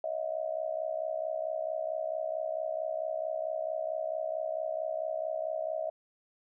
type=tone with amplitude modulation; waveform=sine; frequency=638 Hz; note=D#5; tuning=43 cents sharp; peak=-27 dBFS; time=0.04-5.9 s; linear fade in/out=2 ms; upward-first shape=sine; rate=64.5 Hz; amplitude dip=90%; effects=none